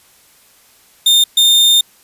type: tone bursts at uneven times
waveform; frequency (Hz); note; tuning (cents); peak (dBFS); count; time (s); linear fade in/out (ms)
40% pulse; 3631; A#7; -46; -6; 2; 1.06-1.24 / 1.37-1.81; 5
effects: white hiss -49 dBFS RMS until 2.03 s + resampled to 32000 Hz